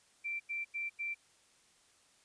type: tone bursts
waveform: sine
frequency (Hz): 2349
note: D7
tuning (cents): 0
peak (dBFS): -35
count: 4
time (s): 0.24-1.147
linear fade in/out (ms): 20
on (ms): 160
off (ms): 89
effects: white hiss -67 dBFS RMS until 2.24 s + resampled to 22050 Hz